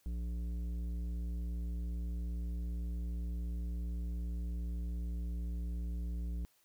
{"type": "tone with tanh clipping", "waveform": "sine", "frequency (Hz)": 58.7, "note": "A#1", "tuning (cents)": 13, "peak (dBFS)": -37, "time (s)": [0.06, 6.45], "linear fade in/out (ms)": 0, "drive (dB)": 11, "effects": ["white hiss -71 dBFS RMS until 6.64 s"]}